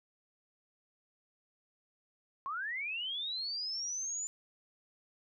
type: linear sweep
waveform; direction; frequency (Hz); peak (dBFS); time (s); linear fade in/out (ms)
sine; up; 1047 to 7090; -35; 2.46-4.27; 0
effects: none